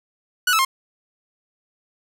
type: tone with pitch steps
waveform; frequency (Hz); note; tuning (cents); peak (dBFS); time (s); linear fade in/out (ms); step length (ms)
sawtooth; 1472 / 1308 / 1063; F#6 / E6 / C6; -9 / -14 / +27; -12; 0.47-0.65; 5; 60
effects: none